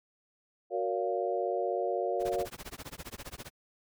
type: chord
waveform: sine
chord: Gb major seventh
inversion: none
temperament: equal with one note detuned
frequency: 370 / 466.2 / 566.3 / 698.5 Hz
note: Gb4 / Bb4 / Db5 / F5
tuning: 0 / 0 / +37 / 0 cents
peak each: -34 dBFS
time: 0.7-2.47 s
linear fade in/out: 50 ms
type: noise with tremolo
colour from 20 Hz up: pink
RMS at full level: -41 dBFS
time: 2.19-3.51 s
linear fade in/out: 50 ms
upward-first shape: sine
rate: 15 Hz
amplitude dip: 100%
effects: none